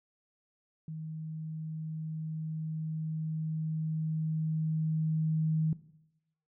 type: tone with level ramp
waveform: sine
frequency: 157.8 Hz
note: D#3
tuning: 25 cents sharp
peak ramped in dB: -37 to -25 dBFS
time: 0.88-5.73 s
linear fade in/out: 2 ms
effects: noise-tail reverb RT60 0.8 s tail -17 dB re dry